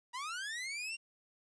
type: linear sweep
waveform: sawtooth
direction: up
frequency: 942 to 2794 Hz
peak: -35 dBFS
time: 0.13-0.97 s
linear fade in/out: 20 ms
effects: resampled to 22050 Hz + 11-bit

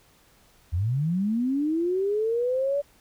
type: linear sweep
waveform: sine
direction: up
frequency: 77.1 to 579 Hz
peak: -22 dBFS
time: 0.72-2.82 s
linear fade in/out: 20 ms
effects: pink hiss -59 dBFS RMS until 3 s

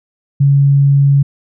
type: tone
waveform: sine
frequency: 140 Hz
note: C#3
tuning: 18 cents sharp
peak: -6 dBFS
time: 0.4-1.23 s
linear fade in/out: 10 ms
effects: none

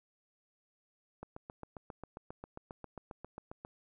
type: click train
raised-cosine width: 1 ms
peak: -30 dBFS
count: 19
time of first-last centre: 1.23-3.649 s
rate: 7.44 Hz
effects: none

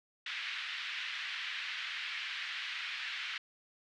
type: band-pass noise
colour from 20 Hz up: pink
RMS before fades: -40 dBFS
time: 0.26-3.38 s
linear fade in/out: 5 ms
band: 1700 to 3600 Hz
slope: 24 dB/octave
effects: none

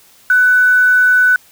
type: tone with quantisation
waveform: sine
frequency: 1495 Hz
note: F#6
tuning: 17 cents sharp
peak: -7 dBFS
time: 0.3-1.36 s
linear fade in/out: 2 ms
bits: 5
effects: white hiss -47 dBFS RMS until 1.51 s

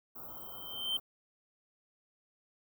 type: band-stop noise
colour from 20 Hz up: white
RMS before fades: -46 dBFS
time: 0.15-1 s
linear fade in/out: 10 ms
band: 1400 to 14000 Hz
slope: 96 dB/octave
type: tone with exponential growth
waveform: triangle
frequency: 3113 Hz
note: G7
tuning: 13 cents flat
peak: -27 dBFS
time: 0.28-0.97 s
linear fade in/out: 5 ms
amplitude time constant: 150 ms
effects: none

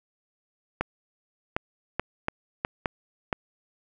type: clicks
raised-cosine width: 0.5 ms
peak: -10 dBFS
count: 7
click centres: 0.81 / 1.565 / 1.996 / 2.284 / 2.649 / 2.858 / 3.328 s
effects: none

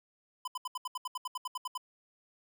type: tone bursts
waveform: square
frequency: 1007 Hz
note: B5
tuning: 33 cents sharp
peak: -35 dBFS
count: 14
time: 0.45-1.777 s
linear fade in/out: 5 ms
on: 27 ms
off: 73 ms
effects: none

